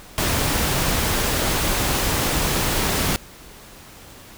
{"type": "noise", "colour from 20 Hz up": "pink", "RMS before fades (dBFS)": -21, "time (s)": [0.18, 3.16], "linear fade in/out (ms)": 0, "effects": ["pink hiss -43 dBFS RMS until 4.37 s"]}